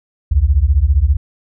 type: beating tone pair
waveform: sine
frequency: 63 / 78 Hz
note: B1 / D#2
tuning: +35 / +5 cents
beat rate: 15 Hz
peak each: -12 dBFS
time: 0.31-1.17 s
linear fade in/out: 10 ms
effects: none